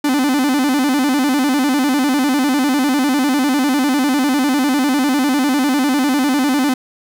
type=tone with vibrato; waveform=45% pulse; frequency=274.1 Hz; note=C#4; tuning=19 cents flat; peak=-13 dBFS; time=0.04-6.74 s; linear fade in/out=5 ms; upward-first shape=square; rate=10 Hz; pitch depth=120 cents each way; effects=none